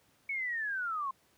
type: linear sweep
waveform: sine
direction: down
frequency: 2237 to 1043 Hz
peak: -32 dBFS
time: 0.29-1.11 s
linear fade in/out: 5 ms
effects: pink hiss -68 dBFS RMS until 1.37 s + high-pass 100 Hz 12 dB/octave